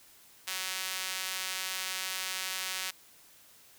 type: tone with high-pass filter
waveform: sawtooth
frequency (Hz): 187.4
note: F#3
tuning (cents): +22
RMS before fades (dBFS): -36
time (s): 0.47-2.91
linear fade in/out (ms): 10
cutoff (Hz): 2300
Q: 0.67
effects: white hiss -58 dBFS RMS until 3.78 s